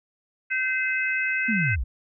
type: harmonic tone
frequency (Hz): 515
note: C5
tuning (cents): -28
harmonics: 3 / 4 / 5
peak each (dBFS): -26 / -27 / -28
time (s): 0.5-1.76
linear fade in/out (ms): 20
type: linear sweep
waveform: sine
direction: down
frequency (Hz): 238.9 to 45.2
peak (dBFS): -23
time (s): 1.48-1.84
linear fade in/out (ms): 10
effects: none